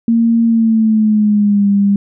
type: tone with pitch glide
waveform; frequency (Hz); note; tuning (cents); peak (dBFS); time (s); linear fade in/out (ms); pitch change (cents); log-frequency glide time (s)
sine; 230.3 to 200.5; A#3 to G3; -21 to +39; -8; 0.08-1.96; 2; -240; 0.45-1.68
effects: none